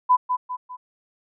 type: tone with echo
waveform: sine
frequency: 1000 Hz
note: B5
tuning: 21 cents sharp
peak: -12 dBFS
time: 0.09-0.17 s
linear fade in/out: 20 ms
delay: 200 ms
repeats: 3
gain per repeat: -7 dB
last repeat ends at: 0.77 s
effects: none